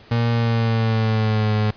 35% pulse tone with pitch glide, 117.1 to 106.76 Hz, A#2 to G#2, +8 to +48 cents, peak -15 dBFS, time 0.11-1.71 s, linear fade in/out 5 ms, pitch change -160 cents, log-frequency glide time 0.31-1.53 s, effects pink hiss -47 dBFS RMS until 1.76 s + resampled to 11025 Hz

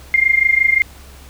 sine tone with amplitude modulation, 2113 Hz, C7, 16 cents sharp, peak -7 dBFS, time 0.14-0.82 s, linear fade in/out 0 ms, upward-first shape sine, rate 25.7 Hz, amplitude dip 85%, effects added 67 Hz sine -39 dBFS peak until 1.29 s + pink hiss -43 dBFS RMS until 1.29 s

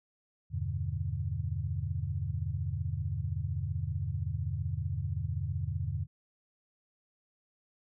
sine chord, E minor seventh, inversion none, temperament equal, 82.41 / 98 / 123.47 / 146.83 Hz, E2 / G2 / B2 / D3, 0 / 0 / 0 / 0 cents, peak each -36 / -35 / -38 / -38 dBFS, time 0.5-6.07 s, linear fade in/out 50 ms, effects none

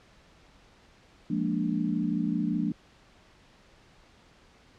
sine chord, Bb dominant seventh, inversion second, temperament equal, 174.61 / 207.7 / 233.1 / 293.7 Hz, F3 / Ab3 / Bb3 / D4, 0 / 0 / 0 / 0 cents, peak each -31 dBFS, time 1.3-2.72 s, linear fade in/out 5 ms, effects pink hiss -58 dBFS RMS until 4.78 s + low-pass 5000 Hz 12 dB/octave

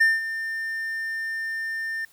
triangle tone with ADSR envelope, 1800 Hz, A6, 39 cents sharp, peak -12 dBFS, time 0-2.05 s, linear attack 12 ms, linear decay 190 ms, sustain -13 dB, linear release 3 ms, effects white hiss -57 dBFS RMS until 2.12 s

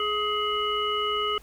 harmonic tone, 420 Hz, G#4, 19 cents sharp, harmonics 1 / 3 / 5 / 7, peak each -30 / -27 / -37 / -29 dBFS, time 0-1.38 s, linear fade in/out 2 ms, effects added 50 Hz sine -52 dBFS peak until 1.42 s + pink hiss -55 dBFS RMS until 1.42 s

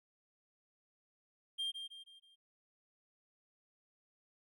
triangle tone with echo, 3193 Hz, G7, 31 cents sharp, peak -34 dBFS, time 1.58-1.72 s, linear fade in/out 20 ms, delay 160 ms, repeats 4, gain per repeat -7 dB, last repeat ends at 2.36 s, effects none

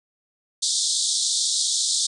pink band-pass noise, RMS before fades -23 dBFS, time 0.62-2.07 s, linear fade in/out 10 ms, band 3500 to 9200 Hz, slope 96 dB/octave, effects none

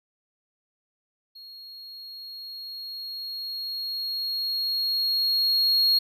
triangle tone with level ramp, 4291 Hz, C8, 43 cents sharp, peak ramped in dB -41 to -16 dBFS, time 1.35-5.99 s, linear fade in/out 10 ms, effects none

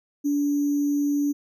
sine tone with sample-and-hold, 288.5 Hz, D4, 31 cents flat, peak -20 dBFS, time 0.24-1.33 s, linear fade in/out 20 ms, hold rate 6300 Hz, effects none

